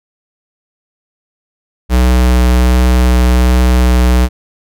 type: tone with vibrato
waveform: square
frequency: 62 Hz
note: B1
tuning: 7 cents sharp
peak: -7 dBFS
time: 1.89-4.29 s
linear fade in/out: 50 ms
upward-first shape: triangle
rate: 1.3 Hz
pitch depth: 11 cents each way
effects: none